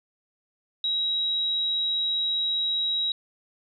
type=tone; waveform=sine; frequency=3845 Hz; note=B7; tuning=47 cents flat; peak=-23 dBFS; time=0.84-3.12 s; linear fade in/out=2 ms; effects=none